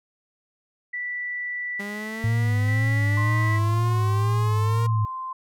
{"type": "tone with tremolo", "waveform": "sine", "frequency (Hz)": 1966, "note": "B6", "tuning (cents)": -8, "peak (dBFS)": -27, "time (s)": [0.93, 3.59], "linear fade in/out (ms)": 10, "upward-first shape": "square", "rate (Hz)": 0.57, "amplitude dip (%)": 50}
{"type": "exponential sweep", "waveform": "sawtooth", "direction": "up", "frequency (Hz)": [200, 471.5], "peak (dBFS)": -28, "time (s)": [1.79, 4.87], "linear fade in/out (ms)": 10}
{"type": "tone with vibrato", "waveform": "sine", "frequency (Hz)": 108.3, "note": "A2", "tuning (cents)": -27, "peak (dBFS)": -19, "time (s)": [2.24, 5.05], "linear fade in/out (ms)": 0, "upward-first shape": "sine", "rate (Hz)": 2, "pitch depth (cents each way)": 68}
{"type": "tone with pitch glide", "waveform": "sine", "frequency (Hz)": [1058, 1041], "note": ["C6", "C6"], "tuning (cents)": [19, -9], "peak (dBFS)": -29, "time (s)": [3.17, 5.33], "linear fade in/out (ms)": 5, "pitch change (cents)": -28, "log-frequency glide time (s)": [4.39, 5.09]}
{"effects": []}